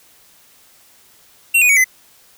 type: tone with pitch steps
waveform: square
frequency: 2731 / 2476 / 2244 / 2034 Hz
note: F7 / D#7 / C#7 / C7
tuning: -39 / -9 / +21 / -50 cents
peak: -10 dBFS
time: 1.54-1.844 s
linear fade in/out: 10 ms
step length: 76 ms
effects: white hiss -50 dBFS RMS until 2.37 s